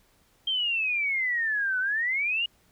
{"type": "exponential two-way sweep", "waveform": "sine", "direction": "down then up", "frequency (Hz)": [3189, 1480, 2906], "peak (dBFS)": -24, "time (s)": [0.47, 2.46], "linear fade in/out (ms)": 5, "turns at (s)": 1.79, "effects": ["pink hiss -64 dBFS RMS until 2.71 s"]}